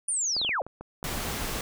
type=linear sweep; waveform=sine; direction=down; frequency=9560 to 415.3 Hz; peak=-25 dBFS; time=0.08-0.62 s; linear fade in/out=5 ms
type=clicks; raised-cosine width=1 ms; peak=-25 dBFS; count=8; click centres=0.366 / 0.415 / 0.448 / 0.492 / 0.619 / 0.666 / 0.81 / 1.029 s
type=noise; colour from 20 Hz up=pink; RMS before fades=-32 dBFS; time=1.04-1.61 s; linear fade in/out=2 ms
effects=none